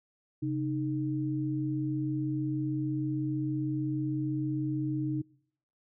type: tone pair together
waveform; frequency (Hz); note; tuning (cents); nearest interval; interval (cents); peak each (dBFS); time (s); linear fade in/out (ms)
sine; 134.25 / 307.9; C3 / D#4; +45 / -18; octave + major second; 1437; -32 / -31; 0.42-5.22; 10
effects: noise-tail reverb RT60 0.7 s tail -25 dB re dry